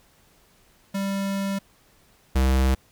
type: tone pair in turn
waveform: square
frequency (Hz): 196.5 / 65.57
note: G3 / C2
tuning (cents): +4 / +4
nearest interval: octave + perfect fifth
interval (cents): 1900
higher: first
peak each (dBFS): -25 / -18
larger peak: second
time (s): 0.94-1.59 / 2.35-2.75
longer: first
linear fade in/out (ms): 10
effects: pink hiss -59 dBFS RMS until 2.91 s